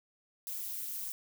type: noise with amplitude modulation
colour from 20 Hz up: violet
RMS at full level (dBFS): -35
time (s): 0.47-1.12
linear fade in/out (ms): 0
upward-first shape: sine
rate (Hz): 202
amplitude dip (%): 100
effects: none